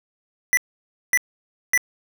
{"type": "tone bursts", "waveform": "square", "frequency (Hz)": 1975.5, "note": "B6", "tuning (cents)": 0, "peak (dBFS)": -15, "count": 3, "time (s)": [0.53, 1.776], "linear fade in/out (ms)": 0, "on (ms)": 42, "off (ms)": 560, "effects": []}